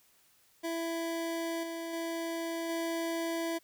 25% pulse tone with level steps, 332 Hz, E4, 12 cents sharp, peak -29 / -33 / -30 / -28 dBFS, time 0.63-3.59 s, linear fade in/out 20 ms, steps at 1.63 / 1.93 / 2.69 s, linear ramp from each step 5 ms, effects white hiss -66 dBFS RMS until 3.63 s

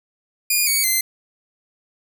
5% pulse tone with pitch steps, 2432 / 2243 / 2069 Hz, D#7 / C#7 / C7, -40 / +20 / -20 cents, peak -7 dBFS, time 0.5-1.01 s, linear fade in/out 5 ms, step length 170 ms, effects none

